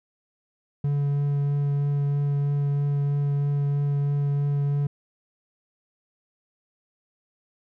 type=tone with vibrato; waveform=triangle; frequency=142.8 Hz; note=D3; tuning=48 cents flat; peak=-19 dBFS; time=0.84-4.87 s; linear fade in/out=5 ms; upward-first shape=triangle; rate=3.1 Hz; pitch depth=11 cents each way; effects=none